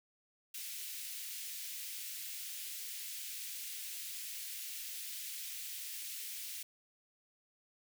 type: high-pass noise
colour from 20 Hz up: white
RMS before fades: -44 dBFS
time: 0.54-6.63 s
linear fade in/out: 5 ms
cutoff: 2100 Hz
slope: 24 dB/octave
effects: none